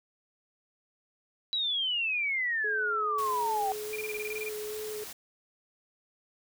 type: exponential sweep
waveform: sine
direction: down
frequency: 3951 to 758 Hz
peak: -27 dBFS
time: 1.53-3.72 s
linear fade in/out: 0 ms
type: tone with vibrato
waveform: sine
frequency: 426.4 Hz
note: G#4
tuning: 46 cents sharp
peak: -35 dBFS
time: 2.64-5.04 s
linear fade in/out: 5 ms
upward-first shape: square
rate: 2.4 Hz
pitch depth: 10 cents each way
type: noise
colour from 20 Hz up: white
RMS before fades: -43 dBFS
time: 3.18-5.13 s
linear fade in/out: 5 ms
type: tone bursts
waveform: sine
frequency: 2395 Hz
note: D7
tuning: 33 cents sharp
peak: -34 dBFS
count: 11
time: 3.93-4.489 s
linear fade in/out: 2 ms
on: 29 ms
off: 24 ms
effects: none